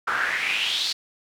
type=noise with band-pass filter sweep; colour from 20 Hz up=pink; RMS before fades=-25 dBFS; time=0.07-0.93 s; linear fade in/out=10 ms; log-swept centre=1300 to 4500 Hz; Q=5.4; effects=none